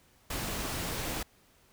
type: noise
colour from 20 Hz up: pink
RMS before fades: -35 dBFS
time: 0.3-1.23 s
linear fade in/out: 5 ms
effects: pink hiss -64 dBFS RMS until 1.72 s